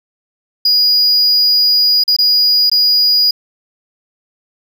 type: tone with dropouts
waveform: triangle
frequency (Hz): 4900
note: D#8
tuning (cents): -27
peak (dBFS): -7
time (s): 0.65-3.31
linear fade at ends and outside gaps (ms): 5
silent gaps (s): 2.038-2.078 / 2.165-2.186 / 2.698-2.715
effects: none